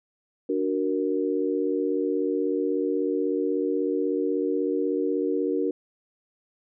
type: chord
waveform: sine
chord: D augmented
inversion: none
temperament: equal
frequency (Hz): 293.7 / 370 / 466.2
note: D4 / F#4 / A#4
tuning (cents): 0 / 0 / 0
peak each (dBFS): -27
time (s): 0.49-5.71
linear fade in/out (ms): 5
effects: none